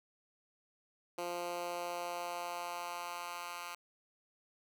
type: tone with high-pass filter sweep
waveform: 10% pulse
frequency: 174.61 Hz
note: F3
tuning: in tune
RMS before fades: -41 dBFS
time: 1.18-3.75 s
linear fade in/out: 5 ms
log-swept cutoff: 400 to 1300 Hz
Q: 1.4
effects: none